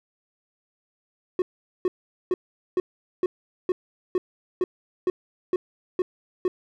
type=tone bursts; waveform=triangle; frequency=365.3 Hz; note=F#4; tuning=22 cents flat; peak=-17 dBFS; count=12; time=1.39-6.48 s; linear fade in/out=2 ms; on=30 ms; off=430 ms; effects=none